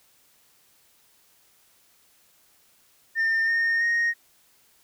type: tone with pitch steps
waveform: sine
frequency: 1807 / 1835.4 / 1864.3 Hz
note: A6 / A#6 / A#6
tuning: +46 / -27 / 0 cents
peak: -18 dBFS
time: 3.15-4.14 s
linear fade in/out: 50 ms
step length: 330 ms
effects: tanh soft clip ceiling -19 dBFS + white hiss -61 dBFS RMS until 4.83 s